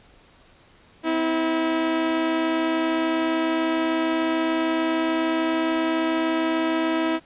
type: tone pair together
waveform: sawtooth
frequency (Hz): 257 / 323.8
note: C4 / E4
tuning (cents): -31 / -31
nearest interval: major third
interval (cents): 400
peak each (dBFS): -26 / -17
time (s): 1.03-7.2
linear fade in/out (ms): 50
effects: pink hiss -54 dBFS RMS until 7.25 s + resampled to 8000 Hz